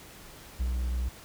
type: tone with ADSR envelope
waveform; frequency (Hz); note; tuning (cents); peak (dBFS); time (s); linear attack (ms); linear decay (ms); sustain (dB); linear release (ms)
triangle; 61.74; B1; 0; -23; 0.59-1.09; 19; 83; -2; 6
effects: pink hiss -49 dBFS RMS until 1.24 s